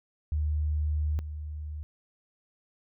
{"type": "tone pair in turn", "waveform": "sine", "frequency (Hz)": [75.7, 75.7], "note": ["D#2", "D#2"], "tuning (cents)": [-47, -47], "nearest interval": "unison", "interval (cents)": 0, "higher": "neither", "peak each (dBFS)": [-25, -34], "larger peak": "first", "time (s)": [[0.32, 1.19], [1.19, 1.83]], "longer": "first", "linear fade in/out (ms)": 0, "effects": []}